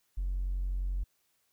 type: tone with hard clipping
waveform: sine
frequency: 45.71 Hz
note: F#1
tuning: 20 cents flat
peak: -30 dBFS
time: 0.17-1.04 s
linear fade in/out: 10 ms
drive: 1 dB
effects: white hiss -74 dBFS RMS until 1.52 s